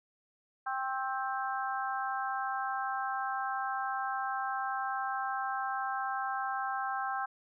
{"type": "harmonic tone with a mistuned harmonic", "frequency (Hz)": 262.7, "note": "C4", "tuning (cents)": 7, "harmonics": [3, 4, 5, 6], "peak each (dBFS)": [-35, -38, -38, -39], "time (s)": [0.66, 7.26], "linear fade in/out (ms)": 10, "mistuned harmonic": 4, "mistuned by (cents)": 27, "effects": []}